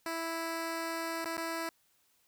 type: tone with dropouts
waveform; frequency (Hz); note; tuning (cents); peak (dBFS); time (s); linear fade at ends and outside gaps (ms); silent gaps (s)
10% pulse; 329.6; E4; 0; -26; 0.06-1.69; 1; 1.245-1.256 / 1.369-1.377
effects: white hiss -71 dBFS RMS until 2.27 s